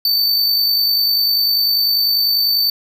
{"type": "tone with amplitude modulation", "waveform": "square", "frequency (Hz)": 4555, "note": "C#8", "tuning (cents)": 46, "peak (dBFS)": -12, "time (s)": [0.05, 2.7], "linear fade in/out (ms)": 2, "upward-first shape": "sine", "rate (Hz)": 50.1, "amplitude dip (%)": 35, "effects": []}